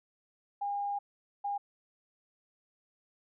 sine tone bursts at uneven times, 810 Hz, G#5, 43 cents flat, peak -31 dBFS, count 2, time 0.61-0.99 / 1.44-1.58 s, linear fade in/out 10 ms, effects none

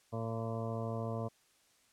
harmonic tone with a mistuned harmonic, 113.5 Hz, A#2, 46 cents flat, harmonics 1 / 2 / 3 / 4 / 5 / 6 / 8 / 9 / 10, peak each -38 / -42 / -50 / -43 / -44 / -44 / -54 / -48 / -54 dBFS, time 0.12-1.29 s, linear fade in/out 20 ms, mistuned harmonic 10, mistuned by +30 cents, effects white hiss -69 dBFS RMS until 1.92 s + low-pass 10000 Hz 12 dB/octave

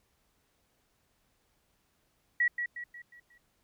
sine tone with echo, 1926 Hz, B6, 44 cents flat, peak -23 dBFS, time 2.4-2.48 s, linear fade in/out 5 ms, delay 180 ms, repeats 5, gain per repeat -7 dB, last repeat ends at 3.38 s, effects pink hiss -73 dBFS RMS until 3.63 s

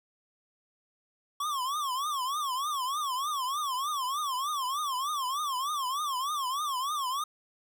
square tone with vibrato, 1108.7 Hz, C#6, in tune, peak -30 dBFS, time 1.4-7.24 s, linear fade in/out 5 ms, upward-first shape triangle, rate 3.3 Hz, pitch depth 210 cents each way, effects none

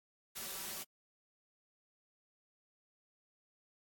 white noise with comb filter, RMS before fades -43 dBFS, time 0.35-0.84 s, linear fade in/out 20 ms, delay 5.2 ms, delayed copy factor +0.75, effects AAC 64 kbps

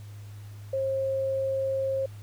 sine tone, 536 Hz, C5, 42 cents sharp, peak -25 dBFS, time 0.73-2.06 s, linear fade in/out 5 ms, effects added 103 Hz sine -40 dBFS peak until 2.22 s + pink hiss -56 dBFS RMS until 2.22 s

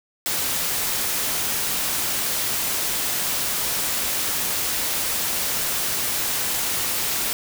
white noise, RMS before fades -24 dBFS, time 0.26-7.33 s, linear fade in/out 0 ms, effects none

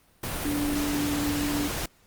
sine tone in noise, 291.3 Hz, D4, 14 cents flat, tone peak -26 dBFS, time 0.45-1.68 s, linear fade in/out 5 ms, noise pink, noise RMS -31 dBFS, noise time 0.23-1.86 s, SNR +2 dB, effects pink hiss -61 dBFS RMS until 2.06 s + Opus 32 kbps

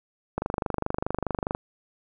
click train, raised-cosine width 1 ms, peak -12 dBFS, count 30, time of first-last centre 0.38-1.549 s, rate 24.8 Hz, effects none

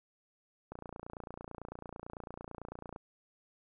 click train, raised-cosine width 1 ms, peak -29 dBFS, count 66, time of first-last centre 0.72-2.961 s, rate 29 Hz, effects none

